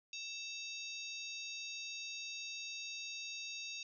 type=harmonic tone with a mistuned harmonic; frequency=932.3 Hz; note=A#5; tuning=in tune; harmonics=3 / 4 / 5 / 6 / 7; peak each=-46 / -48 / -51 / -52 / -52 dBFS; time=0.13-3.83 s; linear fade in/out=2 ms; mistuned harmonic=3; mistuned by=-91 cents; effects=none